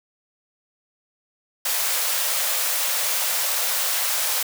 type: high-pass noise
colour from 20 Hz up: white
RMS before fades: -23 dBFS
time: 1.65-4.43 s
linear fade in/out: 5 ms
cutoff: 480 Hz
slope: 96 dB/octave
effects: none